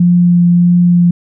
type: tone with vibrato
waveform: sine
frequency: 175 Hz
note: F3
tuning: 4 cents sharp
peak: -5 dBFS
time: 0-1.11 s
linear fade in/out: 5 ms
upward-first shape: triangle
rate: 1.6 Hz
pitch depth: 11 cents each way
effects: none